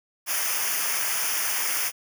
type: noise with comb filter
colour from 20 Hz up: white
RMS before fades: -26 dBFS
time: 0.26-1.92 s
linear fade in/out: 50 ms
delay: 0.25 ms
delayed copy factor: -0.9
effects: none